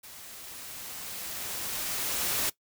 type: noise with level ramp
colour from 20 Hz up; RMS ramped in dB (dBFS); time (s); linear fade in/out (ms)
white; -47 to -28; 0.03-2.5; 10
effects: noise-tail reverb RT60 0.1 s tail -19 dB re dry